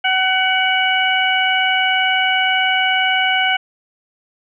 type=harmonic tone with a mistuned harmonic; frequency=753 Hz; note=F#5; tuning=30 cents sharp; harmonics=1 / 2 / 3 / 4; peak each=-19 / -19 / -19 / -19 dBFS; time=0.04-3.57 s; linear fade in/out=10 ms; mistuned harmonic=4; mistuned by=-39 cents; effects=none